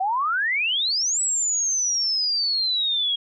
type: exponential two-way sweep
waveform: sine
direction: up then down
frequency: 732 to 7902 to 3268 Hz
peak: -20 dBFS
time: 0-3.16 s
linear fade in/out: 10 ms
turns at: 1.21 s
effects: none